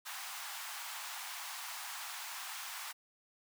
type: high-pass noise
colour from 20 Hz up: pink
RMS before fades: -44 dBFS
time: 0.05-2.93 s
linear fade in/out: 20 ms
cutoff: 780 Hz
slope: 48 dB/octave
effects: none